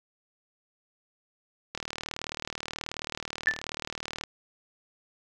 click train, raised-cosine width 0.2 ms, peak -16 dBFS, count 97, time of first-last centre 1.75-4.237 s, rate 38.6 Hz
sine tone with exponential decay, 1760 Hz, A6, in tune, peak -16 dBFS, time 3.47-3.61 s, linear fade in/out 1 ms, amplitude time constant 29 ms
effects none

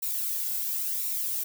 violet noise with flanger, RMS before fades -30 dBFS, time 0.02-1.44 s, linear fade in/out 10 ms, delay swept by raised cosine 0.62 to 1.72 ms, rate 0.96 Hz, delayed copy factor -0.5, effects none

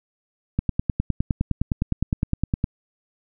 click train, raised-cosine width 5 ms, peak -8 dBFS, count 21, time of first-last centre 0.59-2.641 s, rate 9.75 Hz, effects none

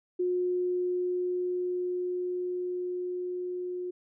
sine tone with level ramp, 360.1 Hz, F#4, 47 cents flat, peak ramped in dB -25 to -32 dBFS, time 0.19-3.91 s, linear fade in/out 10 ms, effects none

